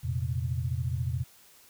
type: chord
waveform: sine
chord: F suspended fourth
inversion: none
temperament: equal with one note detuned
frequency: 85.96 / 116.54 / 130.81 Hz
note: F2 / Bb2 / C3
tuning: -27 / 0 / 0 cents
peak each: -32 dBFS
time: 0.03-1.24 s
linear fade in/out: 20 ms
effects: white hiss -57 dBFS RMS until 1.69 s